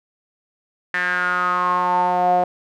sawtooth tone with band-pass filter sweep, 179.6 Hz, F3, 49 cents sharp, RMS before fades -19 dBFS, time 0.94-2.44 s, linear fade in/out 2 ms, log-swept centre 1800 to 660 Hz, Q 7.4, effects none

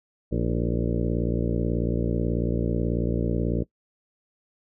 harmonic tone with a mistuned harmonic, 58.27 Hz, A#1, in tune, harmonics 1 / 2 / 3 / 4 / 5 / 6 / 7 / 8 / 9 / 10, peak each -28 / -29 / -29 / -31 / -33 / -34 / -35 / -34 / -39 / -39 dBFS, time 0.31-3.64 s, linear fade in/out 20 ms, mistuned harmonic 5, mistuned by +74 cents, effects noise-tail reverb RT60 0.1 s tail -22 dB re dry

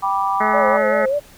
sine chord, G major, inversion none, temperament just, 784 / 980 / 1176 Hz, G5 / B5 / D6, 0 / -14 / +2 cents, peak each -21 dBFS, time 0.02-0.78 s, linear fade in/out 20 ms
harmonic tone, 214 Hz, A3, 48 cents flat, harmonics 1 / 2 / 3 / 4 / 6 / 7 / 8 / 9 / 10, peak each -26 / -26 / -25 / -26 / -25 / -27 / -31 / -26 / -31 dBFS, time 0.4-1.06 s, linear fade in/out 10 ms
sine tone with vibrato, 554 Hz, C#5, 1 cent flat, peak -16 dBFS, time 0.53-1.2 s, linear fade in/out 20 ms, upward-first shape sine, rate 5.1 Hz, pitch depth 97 cents each way
effects pink hiss -46 dBFS RMS until 1.37 s

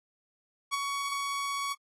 sawtooth tone with ADSR envelope, 1121 Hz, C#6, 19 cents sharp, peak -22 dBFS, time 0.71-1.75 s, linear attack 31 ms, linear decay 17 ms, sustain -5 dB, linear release 37 ms, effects AAC 32 kbps

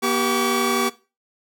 sawtooth tone cluster, 240.1 / 390 / 1138 Hz, B3 / G4 / C#6, -49 / -9 / +45 cents, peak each -20 / -19 / -19 dBFS, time 0.02-0.9 s, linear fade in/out 20 ms, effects noise-tail reverb RT60 0.3 s tail -18 dB re dry

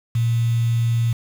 sine tone with quantisation, 116.54 Hz, A#2, in tune, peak -16 dBFS, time 0.15-1.13 s, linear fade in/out 5 ms, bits 6, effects none

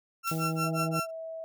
35% pulse tone with tremolo, 1354 Hz, E6, 46 cents sharp, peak -26 dBFS, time 0.23-1.11 s, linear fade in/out 50 ms, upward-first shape sine, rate 5.6 Hz, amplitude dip 100%
blue noise with exponential decay, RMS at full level -37 dBFS, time 0.27-0.83 s, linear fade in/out 5 ms, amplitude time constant 120 ms
harmonic tone, 161.1 Hz, E3, 39 cents flat, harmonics 1 / 2 / 3 / 4 / 5, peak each -30 / -36 / -40 / -42 / -44 dBFS, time 0.31-1 s, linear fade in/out 5 ms
sine tone with pitch glide, 659.3 to 649.8 Hz, E5 to E5, 0 to -25 cents, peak -36 dBFS, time 0.64-1.44 s, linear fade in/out 0 ms, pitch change -25 cents, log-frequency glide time 1.04-1.1 s
effects none

